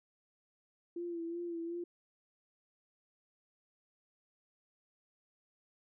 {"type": "tone with vibrato", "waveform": "sine", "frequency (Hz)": 340, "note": "F4", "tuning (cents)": -46, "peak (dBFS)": -37, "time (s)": [0.96, 1.84], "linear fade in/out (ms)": 5, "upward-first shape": "sine", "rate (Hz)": 2.7, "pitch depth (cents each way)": 40, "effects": []}